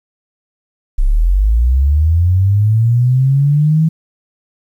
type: linear sweep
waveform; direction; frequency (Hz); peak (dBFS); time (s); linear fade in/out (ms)
sine; up; 30.38 to 161.9; -8; 0.98-3.89; 10
effects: 8-bit

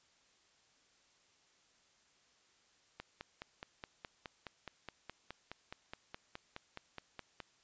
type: click train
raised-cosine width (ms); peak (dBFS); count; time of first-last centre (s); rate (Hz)
0.3; -28; 22; 3-7.403; 4.77
effects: white hiss -70 dBFS RMS until 7.63 s + resampled to 16000 Hz

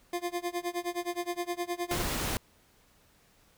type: tone with tremolo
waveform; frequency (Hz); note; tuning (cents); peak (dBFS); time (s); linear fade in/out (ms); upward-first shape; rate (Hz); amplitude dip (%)
25% pulse; 350; F4; +4; -25; 0.13-2.02; 2; sine; 9.6; 95
type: noise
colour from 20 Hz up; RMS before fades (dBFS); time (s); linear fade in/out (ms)
pink; -32; 1.91-2.37; 0
effects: pink hiss -64 dBFS RMS until 3.57 s

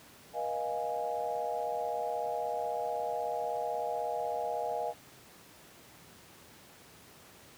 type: chord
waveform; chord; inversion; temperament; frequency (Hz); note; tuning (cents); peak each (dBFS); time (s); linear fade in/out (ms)
sine; F half-diminished seventh; second; equal with one note detuned; 482.3 / 622.3 / 698.5 / 830.6; Cb5 / Eb5 / F5 / Ab5; -41 / 0 / 0 / 0; -38 / -37 / -36 / -37; 0.33-4.94; 50
effects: pink hiss -55 dBFS RMS until 7.57 s + high-pass 100 Hz 12 dB/octave

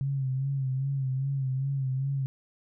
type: tone with vibrato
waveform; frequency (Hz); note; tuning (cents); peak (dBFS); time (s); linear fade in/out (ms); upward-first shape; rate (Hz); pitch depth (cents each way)
sine; 134.5; C3; +48; -26; 0.01-2.26; 0; sine; 2.5; 57
effects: none

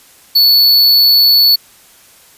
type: tone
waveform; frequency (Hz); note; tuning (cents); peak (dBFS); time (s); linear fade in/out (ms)
square; 4435; C#8; 0; -6; 0.35-1.56; 10
effects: white hiss -44 dBFS RMS until 2.37 s + resampled to 32000 Hz

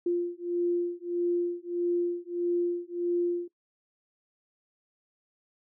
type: beating tone pair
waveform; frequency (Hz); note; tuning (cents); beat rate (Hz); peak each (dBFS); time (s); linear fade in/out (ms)
sine; 348.1 / 349.7; F4 / F4; -6 / +2; 1.6; -29; 0.06-3.48; 5
effects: noise-tail reverb RT60 0.1 s tail -19 dB re dry

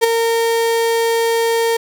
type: tone with ADSR envelope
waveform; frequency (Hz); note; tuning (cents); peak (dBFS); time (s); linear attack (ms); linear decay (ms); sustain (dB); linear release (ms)
35% pulse; 459.4; A#4; -25; -5; 0.01-1.77; 29; 12; -7; 7
effects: none

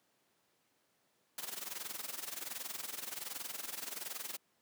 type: noise with amplitude modulation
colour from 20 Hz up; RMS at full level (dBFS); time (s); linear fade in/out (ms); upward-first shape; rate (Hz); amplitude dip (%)
white; -40; 1.38-4.37; 2; sine; 21.3; 80
effects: pink hiss -75 dBFS RMS until 4.61 s + high-pass 200 Hz 12 dB/octave

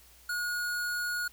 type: tone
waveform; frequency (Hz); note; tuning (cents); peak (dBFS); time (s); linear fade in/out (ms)
square; 1445; F#6; -41; -31; 0.29-1.28; 5
effects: added 60 Hz sine -60 dBFS peak until 1.32 s + white hiss -58 dBFS RMS until 1.32 s

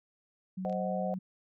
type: tone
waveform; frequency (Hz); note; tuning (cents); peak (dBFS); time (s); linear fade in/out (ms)
sine; 186.7; F#3; +16; -34; 0.57-1.19; 10
type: chord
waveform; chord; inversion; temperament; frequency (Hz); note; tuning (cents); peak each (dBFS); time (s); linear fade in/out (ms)
sine; C diminished; none; equal; 523.3 / 622.3 / 740; C5 / Eb5 / Gb5; 0 / 0 / 0; -36; 0.65-1.14; 0
type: clicks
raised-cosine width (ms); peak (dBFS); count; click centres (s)
0.2; -38; 2; 0.697 / 0.727
effects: none

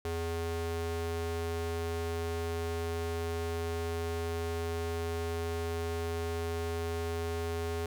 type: ring-modulated tone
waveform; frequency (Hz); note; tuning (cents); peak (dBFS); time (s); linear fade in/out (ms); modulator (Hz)
square; 166.2; E3; +15; -30; 0.05-7.86; 2; 250
effects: none

